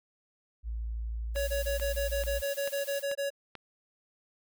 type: tone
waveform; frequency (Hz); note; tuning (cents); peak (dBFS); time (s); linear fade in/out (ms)
sine; 56.3; A1; +40; -32; 0.63-2.43; 50
type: noise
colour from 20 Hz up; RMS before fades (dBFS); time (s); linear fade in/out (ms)
blue; -43; 1.34-3.05; 50
type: tone bursts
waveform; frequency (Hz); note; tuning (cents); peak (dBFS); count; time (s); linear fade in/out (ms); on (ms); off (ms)
square; 560; C#5; +18; -30; 13; 1.35-3.304; 20; 130; 22
type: click train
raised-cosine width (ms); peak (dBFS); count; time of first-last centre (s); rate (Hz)
0.3; -26; 6; 1.36-3.553; 2.28
effects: none